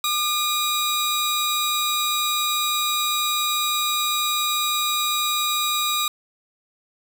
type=tone pair together; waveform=sawtooth; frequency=1209 / 3827 Hz; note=D6 / A#7; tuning=+50 / +45 cents; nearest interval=octave + minor sixth; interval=1995 cents; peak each=-20 dBFS; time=0.04-6.08 s; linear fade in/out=2 ms; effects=none